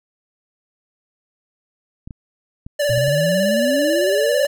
clicks, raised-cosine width 5 ms, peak -21 dBFS, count 6, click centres 2.075 / 2.108 / 2.665 / 2.895 / 2.978 / 3.082 s
square tone with vibrato, 580 Hz, D5, 22 cents flat, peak -17 dBFS, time 2.79-4.47 s, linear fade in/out 10 ms, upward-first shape square, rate 18 Hz, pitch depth 31 cents each way
sine exponential sweep, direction up, 115 to 552 Hz, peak -19 dBFS, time 2.9-4.45 s, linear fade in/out 0 ms
effects none

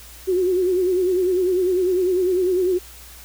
sine tone with vibrato, 365.8 Hz, F#4, 20 cents flat, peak -16 dBFS, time 0.27-2.79 s, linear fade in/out 20 ms, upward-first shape sine, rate 10 Hz, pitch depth 69 cents each way, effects added 60 Hz sine -44 dBFS peak until 3.24 s + white hiss -43 dBFS RMS until 3.24 s

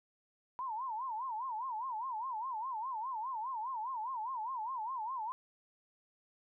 sine tone with vibrato, 957 Hz, A#5, 45 cents sharp, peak -36 dBFS, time 0.59-5.32 s, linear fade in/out 0 ms, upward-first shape sine, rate 4.9 Hz, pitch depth 200 cents each way, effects none

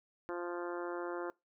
harmonic tone, 174.61 Hz, F3, in tune, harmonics 2 / 3 / 4 / 5 / 6 / 7 / 8 / 9 / 10, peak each -39 / -44 / -48 / -49 / -48 / -51 / -49 / -54 / -57 dBFS, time 0.29-1.3 s, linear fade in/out 0 ms, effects noise-tail reverb RT60 0.2 s tail -22 dB re dry

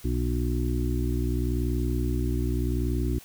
harmonic tone, 60.8 Hz, B1, 26 cents flat, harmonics 1 / 2 / 4 / 5 / 6, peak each -26 / -30 / -33 / -33 / -35 dBFS, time 0.04-3.19 s, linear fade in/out 10 ms, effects white hiss -50 dBFS RMS until 3.24 s

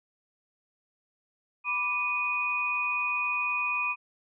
sine tone cluster, 988 / 1177 / 2478 Hz, B5 / D6 / D#7, 0 / +3 / -8 cents, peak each -35 / -35 / -27 dBFS, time 1.64-3.96 s, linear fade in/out 50 ms, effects none

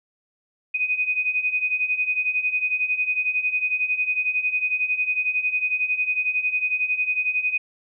sine beating tone pair, 2489 / 2500 Hz, D#7 / D#7, 0 / +8 cents, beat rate 11 Hz, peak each -26 / -22 dBFS, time 0.74-7.58 s, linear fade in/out 10 ms, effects none

